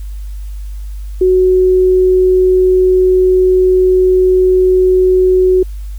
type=tone; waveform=sine; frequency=370 Hz; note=F#4; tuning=in tune; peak=-6 dBFS; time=1.21-5.63 s; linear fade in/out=5 ms; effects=added 50 Hz sine -21 dBFS peak until 5.98 s + white hiss -47 dBFS RMS until 5.98 s